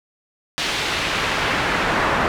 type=noise with band-pass filter sweep; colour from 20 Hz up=brown; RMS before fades=-21 dBFS; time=0.58-2.28 s; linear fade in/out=0 ms; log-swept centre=3800 to 1300 Hz; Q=1; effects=none